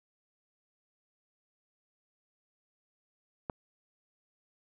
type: click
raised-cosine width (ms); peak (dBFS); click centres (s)
1; -20; 3.498
effects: none